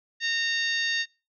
harmonic tone, 920 Hz, A#5, 23 cents flat, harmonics 2 / 3 / 4 / 5 / 6 / 7, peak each -27 / -33 / -31 / -33 / -41 / -41 dBFS, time 0.2-1.06 s, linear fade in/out 50 ms, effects noise-tail reverb RT60 0.3 s tail -23 dB re dry

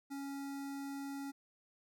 square tone with notch filter, 277.7 Hz, C#4, 3 cents sharp, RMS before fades -43 dBFS, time 0.1-1.32 s, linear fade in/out 20 ms, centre 3000 Hz, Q 1.6, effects none

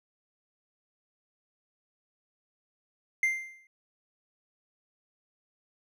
triangle tone with exponential decay, 2093 Hz, C7, in tune, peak -19 dBFS, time 3.23-3.67 s, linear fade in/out 2 ms, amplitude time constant 94 ms, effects none

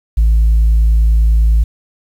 sine tone, 55 Hz, A1, in tune, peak -5 dBFS, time 0.17-1.64 s, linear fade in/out 10 ms, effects tanh soft clip ceiling -5 dBFS + 7-bit

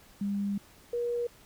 sine tone pair in turn, 200.9 / 477.8 Hz, G3 / A#4, +43 / +43 cents, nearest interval octave + minor third, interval 1500 cents, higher second, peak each -28 dBFS, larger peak neither, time 0.21-0.58 / 0.93-1.27 s, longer first, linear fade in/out 5 ms, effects pink hiss -57 dBFS RMS until 1.45 s

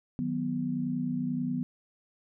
sine chord, B major, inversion first, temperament equal, 155.56 / 185 / 246.9 Hz, D#3 / F#3 / B3, 0 / 0 / 0 cents, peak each -35 / -35 / -30 dBFS, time 0.19-1.63 s, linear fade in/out 0 ms, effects none

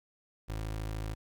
25% pulse tone, 53.6 Hz, A1, 45 cents flat, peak -31 dBFS, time 0.48-1.15 s, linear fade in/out 20 ms, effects 12-bit

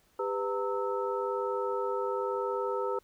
sine tone cluster, 398.8 / 499.7 / 915 / 1305 Hz, G4 / B4 / A#5 / E6, +30 / +20 / -32 / -18 cents, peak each -33 / -33 / -36 / -37 dBFS, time 0.19-2.99 s, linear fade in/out 5 ms, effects pink hiss -67 dBFS RMS until 3.03 s

